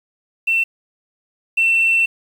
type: tone pair in turn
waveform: sine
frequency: 2692 / 2692 Hz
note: E7 / E7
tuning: +36 / +36 cents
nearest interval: unison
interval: 0 cents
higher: neither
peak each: -13 / -11 dBFS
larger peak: second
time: 0.47-0.64 / 1.57-2.06 s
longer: second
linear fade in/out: 10 ms
effects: tanh soft clip ceiling -9 dBFS + 7-bit